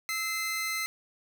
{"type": "tone pair together", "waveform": "sawtooth", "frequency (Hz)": [1304.6, 2071], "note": ["E6", "C7"], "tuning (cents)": [-18, -18], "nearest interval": "minor sixth", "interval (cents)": 800, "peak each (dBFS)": [-34, -27], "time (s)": [0.09, 0.86], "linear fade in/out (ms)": 0, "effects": []}